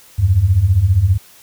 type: beating tone pair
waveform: sine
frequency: 83 / 98 Hz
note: E2 / G2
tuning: +12 / 0 cents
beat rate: 15 Hz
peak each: -15 / -11 dBFS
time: 0.18-1.18 s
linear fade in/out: 20 ms
effects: white hiss -45 dBFS RMS until 1.42 s